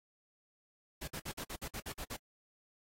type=noise bursts; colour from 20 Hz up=pink; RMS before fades=-42 dBFS; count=10; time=1.01-2.167 s; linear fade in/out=10 ms; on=68 ms; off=53 ms; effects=AAC 48 kbps